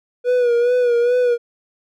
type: tone with vibrato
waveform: triangle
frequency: 485.3 Hz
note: B4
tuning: 30 cents flat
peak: -11 dBFS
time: 0.24-1.38 s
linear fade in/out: 50 ms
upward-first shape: sine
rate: 2.4 Hz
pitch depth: 49 cents each way
effects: none